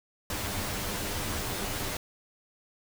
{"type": "noise with comb filter", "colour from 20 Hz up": "pink", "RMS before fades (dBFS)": -33, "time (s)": [0.3, 1.97], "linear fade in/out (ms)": 2, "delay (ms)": 10, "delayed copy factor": 0.55, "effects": []}